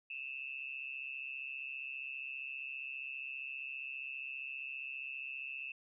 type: tone with amplitude modulation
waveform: sine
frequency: 2637 Hz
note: E7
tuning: in tune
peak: -37 dBFS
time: 0.1-5.72 s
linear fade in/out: 5 ms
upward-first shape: sine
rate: 135 Hz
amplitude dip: 85%
effects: none